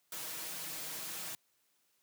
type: noise with comb filter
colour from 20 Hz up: white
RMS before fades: -42 dBFS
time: 0.12-1.35 s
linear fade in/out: 2 ms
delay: 6.3 ms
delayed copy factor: +0.65
effects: white hiss -75 dBFS RMS until 2.02 s + high-pass 100 Hz 12 dB/octave